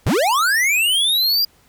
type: linear sweep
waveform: square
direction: up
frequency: 58.27 to 4868 Hz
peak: -15 dBFS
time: 0.06-1.45 s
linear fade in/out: 5 ms
effects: pink hiss -55 dBFS RMS until 1.68 s